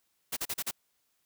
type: noise bursts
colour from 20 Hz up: white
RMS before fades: -33 dBFS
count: 5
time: 0.32-0.712 s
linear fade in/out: 10 ms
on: 48 ms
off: 38 ms
effects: white hiss -75 dBFS RMS until 1.25 s